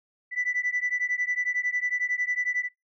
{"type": "beating tone pair", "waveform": "sine", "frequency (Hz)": [1975.5, 1986.5], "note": ["B6", "B6"], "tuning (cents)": [0, 10], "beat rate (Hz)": 11, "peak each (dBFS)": -27, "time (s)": [0.31, 2.69], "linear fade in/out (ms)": 50, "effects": ["noise-tail reverb RT60 0.2 s tail -25 dB re dry", "tanh soft clip ceiling -19 dBFS"]}